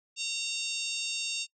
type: harmonic tone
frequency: 918 Hz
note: A#5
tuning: 27 cents flat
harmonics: 3 / 4 / 5 / 6 / 7 / 8 / 9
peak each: -35 / -37 / -39 / -41 / -42 / -43 / -44 dBFS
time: 0.16-1.47 s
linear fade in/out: 50 ms
effects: noise-tail reverb RT60 0.1 s tail -22 dB re dry